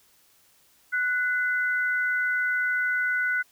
sine tone pair together, 1480 / 2033 Hz, F#6 / B6, 0 / +50 cents, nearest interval perfect fourth, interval 550 cents, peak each -23 / -31 dBFS, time 0.92-3.43 s, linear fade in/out 20 ms, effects white hiss -61 dBFS RMS until 3.51 s

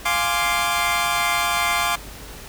20% pulse chord, D half-diminished seventh, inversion first, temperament equal, 698.5 / 830.6 / 1046.5 / 1174.7 Hz, F5 / Ab5 / C6 / D6, 0 / 0 / 0 / 0 cents, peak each -20 / -22 / -19 / -19 dBFS, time 0.05-1.96 s, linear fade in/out 10 ms, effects added 50 Hz sine -42 dBFS peak until 2.48 s + pink hiss -39 dBFS RMS until 2.48 s

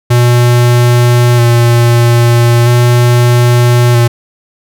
square tone with vibrato, 120 Hz, B2, 49 cents flat, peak -5 dBFS, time 0.1-4.08 s, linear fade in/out 10 ms, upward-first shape square, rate 0.39 Hz, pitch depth 18 cents each way, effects none

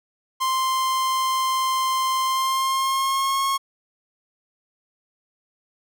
45% pulse tone with pitch glide, 1046.5 to 1089.1 Hz, C6 to C#6, 0 to -31 cents, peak -20 dBFS, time 0.4-3.58 s, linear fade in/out 20 ms, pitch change +69 cents, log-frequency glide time 2.24-3.45 s, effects none

